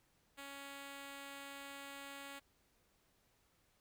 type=tone; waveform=5% pulse; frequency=278.6 Hz; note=C#4; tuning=9 cents sharp; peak=-37 dBFS; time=0.37-2.4 s; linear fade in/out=20 ms; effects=pink hiss -75 dBFS RMS until 3.8 s